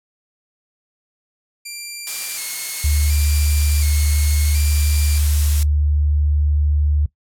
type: tone with vibrato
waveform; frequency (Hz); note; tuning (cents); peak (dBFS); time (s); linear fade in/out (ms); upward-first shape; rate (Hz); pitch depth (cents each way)
10% pulse; 2267; C#7; +38; -20; 1.65-5.19; 10; square; 0.69; 76
type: noise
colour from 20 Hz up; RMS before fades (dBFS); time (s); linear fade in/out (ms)
blue; -24; 2.07-5.63; 0
type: tone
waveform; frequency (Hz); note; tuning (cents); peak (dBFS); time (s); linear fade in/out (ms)
sine; 73.9; D2; +11; -14; 2.84-7.06; 5
effects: noise-tail reverb RT60 0.1 s tail -18 dB re dry + low-pass 12000 Hz 12 dB/octave